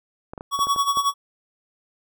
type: clicks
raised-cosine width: 1 ms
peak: -20 dBFS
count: 7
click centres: 0.335 / 0.378 / 0.409 / 0.591 / 0.67 / 0.762 / 0.972 s
type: tone with tremolo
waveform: square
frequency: 1123 Hz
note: C#6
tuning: 22 cents sharp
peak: -17 dBFS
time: 0.51-1.14 s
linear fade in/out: 50 ms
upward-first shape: sine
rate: 11 Hz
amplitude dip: 75%
effects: none